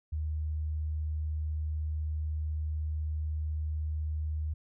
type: tone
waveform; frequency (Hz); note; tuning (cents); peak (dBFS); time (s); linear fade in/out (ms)
sine; 77; D#2; -17; -30; 0.12-4.54; 10
effects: none